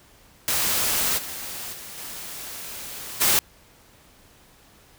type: noise with level steps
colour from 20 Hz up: white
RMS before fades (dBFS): -23 / -34 / -39 / -36 / -19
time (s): 0.48-3.39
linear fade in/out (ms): 0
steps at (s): 1.17 / 1.72 / 1.97 / 3.2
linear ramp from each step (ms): 20
effects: pink hiss -54 dBFS RMS until 4.98 s